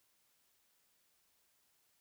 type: silence
effects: white hiss -75 dBFS RMS until 2 s